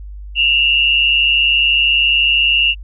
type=tone pair together; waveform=sine; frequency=2714 / 2854 Hz; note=E7 / F7; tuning=+50 / +37 cents; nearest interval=minor second; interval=87 cents; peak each=-13 dBFS; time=0.35-2.75 s; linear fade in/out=50 ms; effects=added 50 Hz sine -28 dBFS peak until 2.83 s